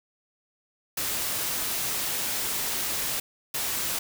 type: noise bursts at uneven times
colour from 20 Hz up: white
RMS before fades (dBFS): -29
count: 2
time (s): 0.97-3.2 / 3.54-3.99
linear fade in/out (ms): 5
effects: none